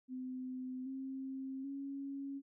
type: tone with pitch steps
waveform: sine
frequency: 256.1 / 266.1 / 276.4 Hz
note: C4 / C4 / C#4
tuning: -37 / +29 / -5 cents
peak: -40 dBFS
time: 0.08-2.42 s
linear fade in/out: 50 ms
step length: 780 ms
effects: none